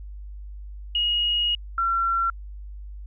sine tone pair in turn, 2882 / 1360.1 Hz, F#7 / F6, -46 / -46 cents, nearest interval octave + minor second, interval 1300 cents, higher first, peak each -20 dBFS, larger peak neither, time 0.95-1.55 / 1.78-2.3 s, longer first, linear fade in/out 2 ms, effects added 50 Hz sine -35 dBFS peak until 3.06 s

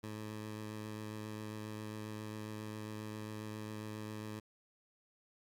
15% pulse tone with vibrato, 107.4 Hz, A2, 41 cents flat, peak -36 dBFS, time 0.03-4.4 s, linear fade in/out 10 ms, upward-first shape triangle, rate 7.4 Hz, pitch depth 14 cents each way, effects Opus 48 kbps

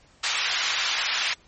white band-pass noise, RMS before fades -26 dBFS, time 0.23-1.34 s, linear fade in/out 10 ms, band 1200 to 4200 Hz, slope 12 dB/octave, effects pink hiss -57 dBFS RMS until 1.47 s + MP3 32 kbps

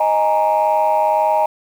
sine chord, D# suspended fourth, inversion none, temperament equal, 622.3 / 830.6 / 932.3 Hz, D#5 / G#5 / A#5, 0 / 0 / 0 cents, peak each -16 dBFS, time 0-1.46 s, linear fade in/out 5 ms, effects tanh soft clip ceiling -7 dBFS + 7-bit

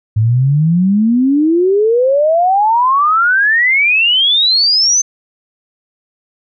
sine exponential sweep, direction up, 105.2 to 6270 Hz, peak -8 dBFS, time 0.16-5.02 s, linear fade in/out 10 ms, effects none

